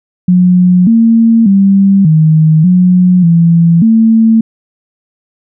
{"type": "tone with pitch steps", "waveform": "sine", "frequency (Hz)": [180.4, 227.9, 196, 157.1, 181.2, 167.9, 224.1], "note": ["F#3", "A#3", "G3", "D#3", "F#3", "E3", "A3"], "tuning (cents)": [-44, -39, 0, 17, -36, 32, 32], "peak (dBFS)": -3, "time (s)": [0.28, 4.41], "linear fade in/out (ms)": 5, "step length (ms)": 590, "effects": []}